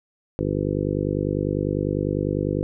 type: harmonic tone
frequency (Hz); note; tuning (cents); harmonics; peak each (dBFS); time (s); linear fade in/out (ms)
50; G1; +35; 1 / 2 / 3 / 4 / 5 / 6 / 7 / 8 / 9 / 10; -34 / -30 / -28 / -33 / -33 / -29 / -29 / -31 / -33 / -31; 0.39-2.63; 0
effects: none